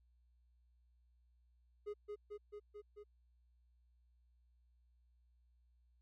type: tone with echo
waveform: triangle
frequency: 415.3 Hz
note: G#4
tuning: in tune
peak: -39 dBFS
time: 1.86-1.94 s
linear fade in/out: 20 ms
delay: 220 ms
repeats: 5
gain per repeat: -2 dB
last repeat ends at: 3.04 s
effects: added 60 Hz sine -69 dBFS peak until 6.01 s